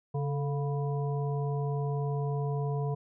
harmonic tone with a mistuned harmonic, 140.7 Hz, C#3, 26 cents sharp, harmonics 1 / 3 / 5 / 7, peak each -29 / -36 / -41 / -43 dBFS, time 0.14-2.95 s, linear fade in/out 10 ms, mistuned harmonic 3, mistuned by +65 cents, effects none

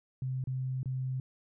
sine tone with dropouts, 130 Hz, C3, 11 cents flat, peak -31 dBFS, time 0.22-1.2 s, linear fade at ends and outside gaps 2 ms, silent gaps 0.44-0.472 / 0.831-0.857 s, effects none

